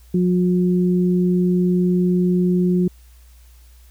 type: tone pair together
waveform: sine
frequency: 180 / 360 Hz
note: F#3 / F#4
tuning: -47 / -47 cents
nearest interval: octave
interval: 1200 cents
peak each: -15 / -21 dBFS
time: 0.14-2.88 s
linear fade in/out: 5 ms
effects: added 60 Hz sine -44 dBFS peak until 3.9 s + white hiss -56 dBFS RMS until 3.9 s